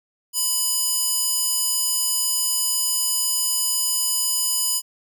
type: tone with high-pass filter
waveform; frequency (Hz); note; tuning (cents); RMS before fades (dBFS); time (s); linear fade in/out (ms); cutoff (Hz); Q
square; 994; B5; +11; -22; 0.33-4.82; 50; 6800; 0.92
effects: none